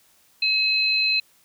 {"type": "tone pair together", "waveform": "sine", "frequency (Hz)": [2567, 4075], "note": ["E7", "C8"], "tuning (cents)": [-47, -47], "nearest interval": "minor sixth", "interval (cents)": 800, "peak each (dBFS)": -21, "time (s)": [0.42, 1.2], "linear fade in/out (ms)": 5, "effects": ["white hiss -59 dBFS RMS until 1.44 s"]}